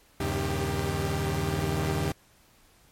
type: tone cluster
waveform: sawtooth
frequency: 78 / 96.7 / 135.5 / 155.7 / 394.7 Hz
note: D#2 / G2 / C#3 / D#3 / G4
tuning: +5 / -23 / -39 / +2 / +12 cents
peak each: -29 dBFS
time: 0.2-2.12 s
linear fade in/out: 5 ms
effects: pink hiss -60 dBFS RMS until 2.91 s + MP3 64 kbps